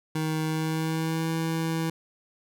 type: tone with pitch glide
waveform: 25% pulse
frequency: 157.3 to 162.75 Hz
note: D#3 to E3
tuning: +19 to -22 cents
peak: -22 dBFS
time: 0.15-1.9 s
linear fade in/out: 5 ms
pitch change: +59 cents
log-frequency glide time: 0.44-1.31 s
effects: none